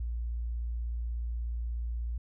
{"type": "tone", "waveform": "sine", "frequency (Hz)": 58.27, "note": "A#1", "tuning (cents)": 0, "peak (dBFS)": -31, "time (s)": [0, 2.18], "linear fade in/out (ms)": 5, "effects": []}